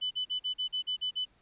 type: tone bursts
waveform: sine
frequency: 3000 Hz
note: F#7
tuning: 23 cents sharp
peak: -29 dBFS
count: 9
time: 0.01-1.254 s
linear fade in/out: 20 ms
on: 100 ms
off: 43 ms
effects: pink hiss -67 dBFS RMS until 1.41 s + resampled to 8000 Hz